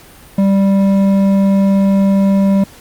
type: tone with hard clipping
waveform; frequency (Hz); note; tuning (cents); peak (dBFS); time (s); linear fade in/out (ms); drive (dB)
sine; 196; G3; 0; -10; 0.38-2.64; 5; 8
effects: pink hiss -40 dBFS RMS until 2.8 s + Opus 48 kbps